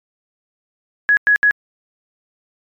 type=tone bursts at uneven times; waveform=sine; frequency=1676 Hz; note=G#6; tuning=15 cents sharp; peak=-9 dBFS; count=3; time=1.09-1.17 / 1.27-1.36 / 1.43-1.51 s; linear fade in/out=0 ms; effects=MP3 96 kbps